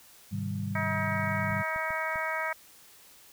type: chord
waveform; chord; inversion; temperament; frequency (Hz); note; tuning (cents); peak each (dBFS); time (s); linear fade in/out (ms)
sine; Ab major seventh; none; equal; 103.83 / 130.81 / 155.56 / 196; Ab2 / C3 / Eb3 / G3; 0 / 0 / 0 / 0; -34 / -40 / -38 / -34; 0.31-1.63; 20
type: harmonic tone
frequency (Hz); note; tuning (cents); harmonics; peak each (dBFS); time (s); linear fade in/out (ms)
318.2; D#4; +39; 2 / 3 / 4 / 5 / 6 / 7; -36 / -36 / -36 / -36 / -36 / -36; 0.75-2.53; 5
type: clicks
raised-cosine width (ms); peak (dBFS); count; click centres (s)
5; -33; 4; 1.508 / 1.761 / 1.906 / 2.158
effects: white hiss -55 dBFS RMS until 3.32 s